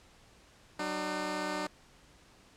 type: tone pair together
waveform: 10% pulse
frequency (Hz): 188.9 / 301.6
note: F#3 / D4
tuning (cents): +36 / +46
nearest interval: minor sixth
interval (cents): 810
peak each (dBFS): -30 / -26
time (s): 0.79-1.67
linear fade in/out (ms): 5
effects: pink hiss -60 dBFS RMS until 2.56 s + low-pass 8000 Hz 12 dB/octave